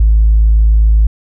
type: tone with tanh clipping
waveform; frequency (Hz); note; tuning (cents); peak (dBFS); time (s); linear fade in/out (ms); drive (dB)
triangle; 53.8; A1; -38; -5; 0-1.07; 5; 5
effects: none